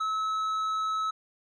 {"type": "tone with tanh clipping", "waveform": "sine", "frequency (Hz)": 1295, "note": "E6", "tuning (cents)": -31, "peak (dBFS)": -28, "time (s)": [0, 1.11], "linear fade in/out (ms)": 10, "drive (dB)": 7, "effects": []}